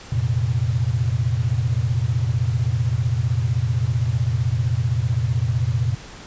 sine chord, F suspended fourth, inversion none, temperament equal with one note detuned, 87.31 / 115.2 / 130.81 Hz, F2 / Bb2 / C3, 0 / -20 / 0 cents, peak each -25 / -20 / -23 dBFS, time 0.12-5.95 s, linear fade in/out 5 ms, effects pink hiss -40 dBFS RMS until 6.26 s + resampled to 16000 Hz

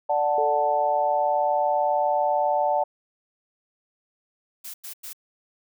sine chord, D major, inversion none, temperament equal, 587.3 / 740 / 880 Hz, D5 / F#5 / A5, 0 / 0 / 0 cents, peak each -24 dBFS, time 0.09-2.84 s, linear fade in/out 10 ms
sine tone with exponential decay, 440 Hz, A4, in tune, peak -24 dBFS, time 0.38-2.04 s, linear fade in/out 1 ms, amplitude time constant 360 ms
blue noise bursts, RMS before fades -37 dBFS, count 3, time 4.64-5.132 s, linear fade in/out 10 ms, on 100 ms, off 96 ms
effects none

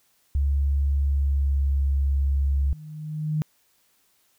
sine tone with pitch glide, 70.1 to 69.13 Hz, C#2 to C#2, +20 to -4 cents, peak -19 dBFS, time 0.35-2.73 s, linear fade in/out 0 ms, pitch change -24 cents, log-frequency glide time 1.03-1.69 s
sine tone with exponential growth, 153.5 Hz, D#3, 23 cents flat, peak -20 dBFS, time 2.08-3.42 s, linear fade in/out 0 ms, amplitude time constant 290 ms
effects white hiss -65 dBFS RMS until 4.38 s

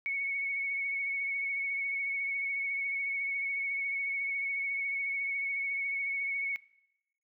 sine tone with vibrato, 2217 Hz, C#7, in tune, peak -30 dBFS, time 0.06-6.56 s, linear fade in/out 0 ms, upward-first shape triangle, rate 14 Hz, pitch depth 28 cents each way, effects noise-tail reverb RT60 0.9 s tail -22 dB re dry

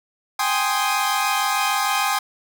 sawtooth chord, Ab major seventh, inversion third, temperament equal, 784 / 830.6 / 1046.5 / 1244.5 Hz, G5 / Ab5 / C6 / Eb6, 0 / 0 / 0 / 0 cents, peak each -21 dBFS, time 0.39-2.19 s, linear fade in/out 5 ms, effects none

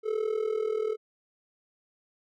triangle tone with amplitude modulation, 434.5 Hz, A4, 22 cents flat, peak -21 dBFS, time 0.03-0.97 s, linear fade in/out 50 ms, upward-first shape sine, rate 40.4 Hz, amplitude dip 80%, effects none

